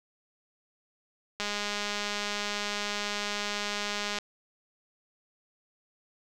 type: click train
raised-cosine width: 0.2 ms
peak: -15 dBFS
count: 575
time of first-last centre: 1.4-4.186 s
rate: 206 Hz
effects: none